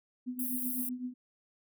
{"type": "tone with tremolo", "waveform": "sine", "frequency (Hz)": 250, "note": "B3", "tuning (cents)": 21, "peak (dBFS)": -32, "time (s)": [0.26, 1.14], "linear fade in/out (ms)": 20, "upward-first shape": "triangle", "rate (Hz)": 7.9, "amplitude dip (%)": 80}
{"type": "high-pass noise", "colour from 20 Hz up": "white", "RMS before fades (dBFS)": -36, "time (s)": [0.39, 0.89], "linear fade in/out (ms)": 2, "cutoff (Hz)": 10000, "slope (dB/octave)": 48}
{"effects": []}